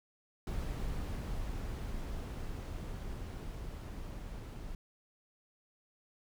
brown noise with level ramp, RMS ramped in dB -37 to -44 dBFS, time 0.47-4.75 s, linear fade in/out 2 ms, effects none

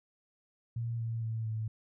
sine tone with pitch steps, 116.54 / 114.34 / 112.18 / 110.06 Hz, A#2 / A#2 / A2 / A2, 0 / -33 / +34 / +1 cents, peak -32 dBFS, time 0.76-1.68 s, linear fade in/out 5 ms, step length 230 ms, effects none

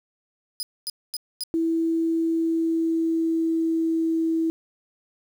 sawtooth tone bursts, 4978 Hz, D#8, in tune, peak -24 dBFS, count 4, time 0.6-1.436 s, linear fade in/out 0 ms, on 29 ms, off 240 ms
sine tone with pitch glide, 328.3 to 325.7 Hz, E4 to E4, -7 to -21 cents, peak -20 dBFS, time 1.54-4.5 s, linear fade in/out 0 ms, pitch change -14 cents, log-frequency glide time 2.31-4.28 s
effects 9-bit

